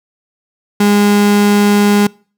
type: tone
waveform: 35% pulse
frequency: 205.1 Hz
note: G#3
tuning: 21 cents flat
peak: -6 dBFS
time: 0.8-2.07 s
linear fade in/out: 5 ms
effects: noise-tail reverb RT60 0.4 s tail -25 dB re dry